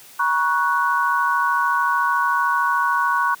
sine chord, F# major, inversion first, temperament equal with one note detuned, 955.2 / 1108.7 / 1480 Hz, A#5 / C#6 / F#6, +42 / 0 / 0 cents, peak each -22 / -20 / -21 dBFS, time 0.19-3.35 s, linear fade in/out 10 ms, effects white hiss -45 dBFS RMS until 3.4 s + high-pass 100 Hz 12 dB/octave

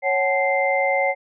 sine tone cluster, 551 / 751 / 861 / 2086 Hz, C#5 / F#5 / A5 / C7, -11 / +26 / -38 / -6 cents, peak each -21 / -23 / -29 / -22 dBFS, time 0.02-1.15 s, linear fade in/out 50 ms, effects none

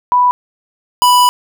sine / square tone pair in turn, 987.8 / 987.8 Hz, B5 / B5, 0 / 0 cents, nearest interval unison, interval 0 cents, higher neither, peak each -7 dBFS, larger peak neither, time 0.12-0.31 / 1.02-1.29 s, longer second, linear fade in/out 0 ms, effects none

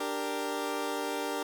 20% pulse chord, G minor, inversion second, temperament equal, 293.7 / 392 / 466.2 Hz, D4 / G4 / Bb4, 0 / 0 / 0 cents, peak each -31 dBFS, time 0-1.43 s, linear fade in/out 5 ms, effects none

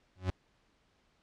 40% pulse tone with exponential growth, 92.5 Hz, F#2, in tune, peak -26 dBFS, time 0.16-0.3 s, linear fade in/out 0 ms, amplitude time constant 30 ms, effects pink hiss -71 dBFS RMS until 1.22 s + low-pass 5000 Hz 12 dB/octave

